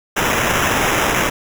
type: noise with sample-and-hold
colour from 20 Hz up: blue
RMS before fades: -17 dBFS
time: 0.16-1.3 s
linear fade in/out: 10 ms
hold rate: 4410 Hz
effects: none